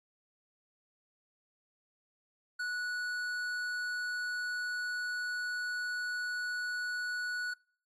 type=tone with tanh clipping; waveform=sine; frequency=1471 Hz; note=F#6; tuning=11 cents flat; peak=-35 dBFS; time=2.59-7.54 s; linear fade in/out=10 ms; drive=11 dB; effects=noise-tail reverb RT60 0.5 s tail -26 dB re dry + AAC 48 kbps